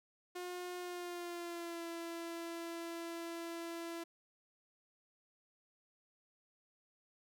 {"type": "tone with pitch glide", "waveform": "sawtooth", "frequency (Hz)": [358.1, 336.1], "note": ["F4", "E4"], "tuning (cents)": [43, 34], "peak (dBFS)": -38, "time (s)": [0.35, 4.04], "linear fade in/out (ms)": 10, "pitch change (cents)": -109, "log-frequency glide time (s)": [0.79, 1.85], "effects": []}